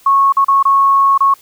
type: tone with dropouts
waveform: sine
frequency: 1100 Hz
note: C#6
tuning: 14 cents flat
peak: -7 dBFS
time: 0.06-1.34 s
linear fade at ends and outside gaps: 5 ms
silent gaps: 0.324-0.368 / 0.446-0.482 / 0.628-0.652 / 1.178-1.205 s
effects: white hiss -46 dBFS RMS until 1.41 s